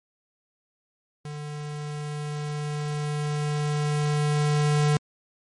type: tone with level ramp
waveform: square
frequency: 148.5 Hz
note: D3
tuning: 20 cents sharp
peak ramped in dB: -34 to -19 dBFS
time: 1.25-4.97 s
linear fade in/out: 2 ms
effects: MP3 48 kbps